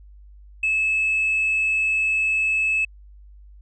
triangle tone with hard clipping, 2600 Hz, E7, 24 cents flat, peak -18 dBFS, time 0.63-2.85 s, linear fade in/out 5 ms, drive 2 dB, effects added 50 Hz sine -43 dBFS peak until 3.61 s + resampled to 24000 Hz

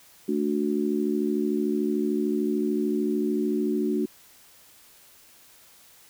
sine chord, D major, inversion second, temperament just, 220.2 / 293.7 / 367.1 Hz, A3 / D4 / F#4, +2 / 0 / -14 cents, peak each -27 dBFS, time 0.28-4.06 s, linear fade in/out 10 ms, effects white hiss -54 dBFS RMS until 6.09 s

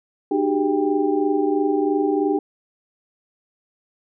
sine tone cluster, 301.6 / 379.1 / 402.1 / 794 Hz, D4 / F#4 / G4 / G5, +46 / +42 / +44 / +22 cents, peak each -21 / -23 / -22 / -27 dBFS, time 0.31-2.39 s, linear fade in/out 5 ms, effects none

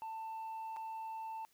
sine tone with dropouts, 890 Hz, A5, 20 cents sharp, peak -38 dBFS, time 0.02-1.45 s, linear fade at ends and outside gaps 0 ms, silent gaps 0.763-0.768 s, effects tanh soft clip ceiling -40 dBFS + white hiss -72 dBFS RMS until 1.53 s

